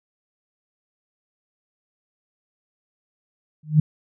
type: tone with exponential growth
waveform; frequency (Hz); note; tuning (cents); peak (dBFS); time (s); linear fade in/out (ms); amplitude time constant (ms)
sine; 153; D#3; -29; -7; 3.63-3.8; 5; 35
effects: none